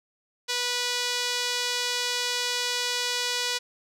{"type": "tone with band-pass filter", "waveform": "sawtooth", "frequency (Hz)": 490, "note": "B4", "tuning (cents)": -14, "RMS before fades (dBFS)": -28, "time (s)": [0.48, 3.59], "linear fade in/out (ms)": 20, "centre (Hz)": 4500, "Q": 1.3, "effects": []}